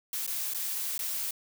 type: noise with dropouts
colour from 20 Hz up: blue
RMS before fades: -33 dBFS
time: 0.13-1.31 s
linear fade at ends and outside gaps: 2 ms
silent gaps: 0.265-0.276 / 0.537-0.546 / 0.979-0.991 s
effects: none